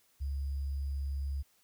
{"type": "tone with sample-and-hold", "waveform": "sine", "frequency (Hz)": 69.3, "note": "C#2", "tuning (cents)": 0, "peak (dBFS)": -32, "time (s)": [0.2, 1.43], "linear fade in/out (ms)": 20, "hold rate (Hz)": 4900, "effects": ["white hiss -69 dBFS RMS until 1.63 s"]}